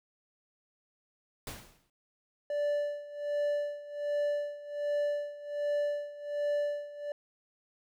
pink noise with exponential decay, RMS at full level -38 dBFS, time 1.47-1.9 s, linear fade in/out 2 ms, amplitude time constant 92 ms
triangle tone with tremolo, 584 Hz, D5, 10 cents flat, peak -25 dBFS, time 2.5-7.12 s, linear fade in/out 2 ms, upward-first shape sine, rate 1.3 Hz, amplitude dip 85%
effects none

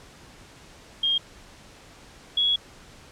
sine tone pair in turn, 3226 / 3350 Hz, G7 / G#7, +49 / +14 cents, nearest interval minor second, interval 65 cents, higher second, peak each -20 / -19 dBFS, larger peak second, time 1.03-1.18 / 2.37-2.56 s, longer second, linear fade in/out 5 ms, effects pink hiss -49 dBFS RMS until 3.11 s + low-pass 8000 Hz 12 dB/octave

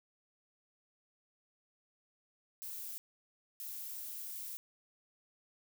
violet noise bursts at uneven times, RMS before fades -44 dBFS, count 2, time 2.62-2.98 / 3.6-4.57 s, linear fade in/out 0 ms, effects none

